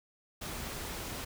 pink noise, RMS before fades -40 dBFS, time 0.41-1.25 s, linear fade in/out 10 ms, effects none

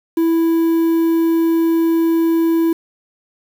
triangle tone with quantisation, 330 Hz, E4, 2 cents sharp, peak -10 dBFS, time 0.17-2.73 s, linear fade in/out 5 ms, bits 6, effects none

